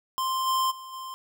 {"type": "tone with level steps", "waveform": "square", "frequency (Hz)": 1046.5, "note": "C6", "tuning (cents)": 0, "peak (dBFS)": [-26, -23, -40, -36], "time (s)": [0.18, 1.14], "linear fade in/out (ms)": 0, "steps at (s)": [0.46, 0.7, 0.92], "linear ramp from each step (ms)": 20, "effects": []}